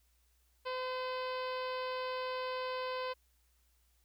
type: harmonic tone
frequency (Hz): 511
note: C5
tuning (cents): -41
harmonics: 1 / 2 / 3 / 4 / 5 / 6 / 7 / 8 / 9 / 10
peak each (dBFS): -38 / -40 / -48 / -51 / -49 / -51 / -56 / -54 / -54 / -60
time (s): 0.65-3.14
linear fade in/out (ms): 20
effects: added 60 Hz sine -70 dBFS peak until 4.04 s + white hiss -75 dBFS RMS until 4.04 s